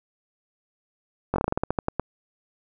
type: slowing click train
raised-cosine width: 1 ms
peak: -9 dBFS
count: 13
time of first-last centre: 1.34-1.996 s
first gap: 20 ms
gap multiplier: 1.17
effects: none